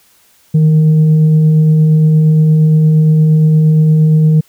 sine tone with frequency modulation, 156.8 Hz, D#3, 14 cents sharp, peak -5 dBFS, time 0.54-4.41 s, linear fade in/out 10 ms, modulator 305 Hz, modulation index 0.21, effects white hiss -50 dBFS RMS until 4.48 s

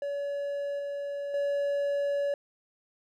triangle tone with level steps, 568 Hz, C#5, 42 cents sharp, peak -28 / -30 / -24 dBFS, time 0.02-2.34 s, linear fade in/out 2 ms, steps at 0.79 / 1.34 s, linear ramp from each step 2 ms, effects none

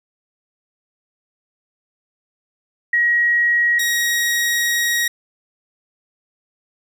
sine / sawtooth tone pair in turn, 1900 / 1892.3 Hz, A#6 / A#6, +33 / +25 cents, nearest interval unison, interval 8 cents, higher first, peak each -13 dBFS, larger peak neither, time 2.93-3.79 / 3.79-5.08 s, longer second, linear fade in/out 5 ms, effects 9-bit

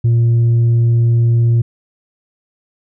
sine tone, 117 Hz, A#2, 7 cents sharp, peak -6 dBFS, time 0.04-1.62 s, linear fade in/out 10 ms, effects tanh soft clip ceiling -8 dBFS

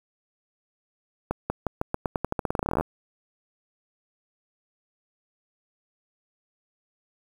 accelerating click train, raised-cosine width 1 ms, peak -11 dBFS, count 24, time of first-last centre 1.31-2.81 s, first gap 190 ms, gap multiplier 0.88, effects 7-bit

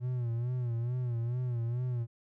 triangle tone with vibrato, 121 Hz, B2, 35 cents flat, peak -28 dBFS, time 0-2.07 s, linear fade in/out 50 ms, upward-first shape sine, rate 2.3 Hz, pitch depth 81 cents each way, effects none

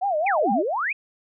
sine tone with vibrato, 698.5 Hz, F5, in tune, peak -20 dBFS, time 0.01-0.63 s, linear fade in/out 20 ms, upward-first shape sine, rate 4.5 Hz, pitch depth 260 cents each way
sine exponential two-way sweep, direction down then up, 2637 to 195.8 to 2637 Hz, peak -22 dBFS, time 0.26-0.93 s, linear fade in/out 10 ms, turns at 0.52 s
effects none

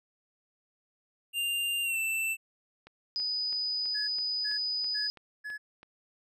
square tone with pitch glide, 2794 to 2665 Hz, F7 to E7, 0 to +18 cents, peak -29 dBFS, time 1.33-2.37 s, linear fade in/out 50 ms, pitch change -82 cents, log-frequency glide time 1.83-1.98 s
click train, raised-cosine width 0.3 ms, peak -34 dBFS, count 10, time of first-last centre 2.87-5.831 s, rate 3.04 Hz
sine tone, 4978 Hz, D#8, in tune, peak -29 dBFS, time 3.16-5.1 s, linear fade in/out 0 ms
triangle tone bursts, 1700 Hz, G#6, 40 cents sharp, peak -34 dBFS, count 4, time 3.94-5.58 s, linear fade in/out 20 ms, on 140 ms, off 360 ms
effects none

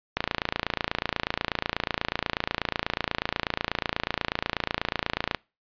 click train, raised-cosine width 0.3 ms, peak -8 dBFS, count 147, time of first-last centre 0.17-5.347 s, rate 28.2 Hz, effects noise-tail reverb RT60 0.3 s tail -25 dB re dry + resampled to 11025 Hz

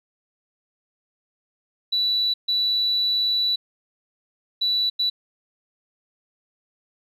sine tone bursts at uneven times, 3951 Hz, B7, in tune, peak -18 dBFS, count 4, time 1.92-2.34 / 2.48-3.56 / 4.61-4.9 / 4.99-5.1 s, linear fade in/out 10 ms, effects tanh soft clip ceiling -14 dBFS + 10-bit

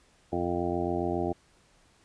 harmonic tone, 87.31 Hz, F2, in tune, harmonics 1 / 2 / 3 / 4 / 5 / 7 / 8 / 9, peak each -37 / -37 / -35 / -31 / -36 / -37 / -36 / -37 dBFS, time 0.32-1.33 s, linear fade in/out 10 ms, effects pink hiss -63 dBFS RMS until 2.04 s + resampled to 22050 Hz

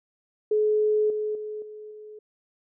sine tone with level steps, 426 Hz, G#4, 44 cents sharp, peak -19 / -25 / -31 / -38 / -40 dBFS, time 0.51-2.19 s, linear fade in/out 5 ms, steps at 1.1 / 1.35 / 1.62 / 1.91 s, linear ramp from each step 2 ms, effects none

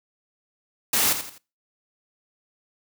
white noise with echo, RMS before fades -21 dBFS, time 0.93-1.13 s, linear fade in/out 5 ms, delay 84 ms, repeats 3, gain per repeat -9 dB, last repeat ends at 1.382 s, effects noise-tail reverb RT60 0.3 s tail -22 dB re dry + high-pass 100 Hz 12 dB/octave

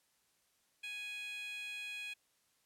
15% pulse tone with high-pass filter, 830.6 Hz, G#5, in tune, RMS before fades -44 dBFS, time 0.83-2.14 s, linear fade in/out 10 ms, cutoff 2600 Hz, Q 4.2, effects white hiss -75 dBFS RMS until 2.65 s + low-pass 12000 Hz 12 dB/octave

